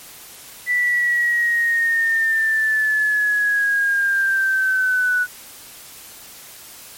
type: linear sweep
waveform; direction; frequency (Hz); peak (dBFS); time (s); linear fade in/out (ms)
sine; down; 1977 to 1472; -15; 0.66-5.27; 50
effects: white hiss -40 dBFS RMS until 6.97 s + MP3 64 kbps